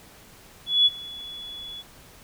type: tone with ADSR envelope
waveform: sine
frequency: 3402 Hz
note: G#7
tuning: 41 cents sharp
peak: -13 dBFS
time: 0.66-1.83 s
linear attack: 200 ms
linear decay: 33 ms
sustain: -22 dB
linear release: 30 ms
effects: pink hiss -50 dBFS RMS until 2.23 s